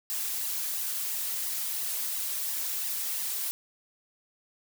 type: noise with flanger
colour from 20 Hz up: blue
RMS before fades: -32 dBFS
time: 0.1-3.51 s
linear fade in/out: 0 ms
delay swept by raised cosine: 1 to 5.1 ms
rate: 2.9 Hz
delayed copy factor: +0.85
effects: none